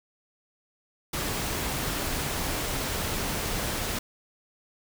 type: noise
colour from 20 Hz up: pink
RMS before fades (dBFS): -30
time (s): 1.13-3.99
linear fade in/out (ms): 5
effects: none